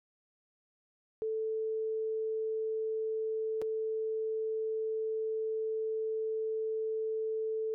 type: tone with dropouts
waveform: sine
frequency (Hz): 440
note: A4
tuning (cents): 0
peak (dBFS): -31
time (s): 1.22-7.74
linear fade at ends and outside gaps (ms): 0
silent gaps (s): 3.616-3.621
effects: none